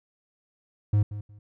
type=tone with echo; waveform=triangle; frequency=103.83 Hz; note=G#2; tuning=in tune; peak=-16 dBFS; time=0.93-1.03 s; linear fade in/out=5 ms; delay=180 ms; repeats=2; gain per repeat=-14 dB; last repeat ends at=1.39 s; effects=none